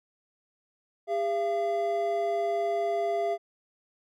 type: tone pair together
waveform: triangle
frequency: 404.3 / 680 Hz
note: G#4 / F5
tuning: -46 / -46 cents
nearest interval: major sixth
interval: 900 cents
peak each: -28 / -25 dBFS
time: 1.07-3.38 s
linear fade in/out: 50 ms
effects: none